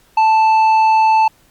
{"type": "tone with tanh clipping", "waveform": "sine", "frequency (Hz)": 880, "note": "A5", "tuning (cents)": 0, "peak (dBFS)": -10, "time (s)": [0.17, 1.28], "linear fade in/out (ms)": 5, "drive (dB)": 7, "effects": ["pink hiss -53 dBFS RMS until 1.5 s", "Opus 48 kbps"]}